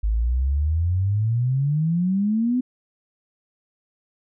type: exponential sweep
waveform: sine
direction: up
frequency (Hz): 51.3 to 257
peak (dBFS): -18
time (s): 0.03-2.61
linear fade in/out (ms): 10
effects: none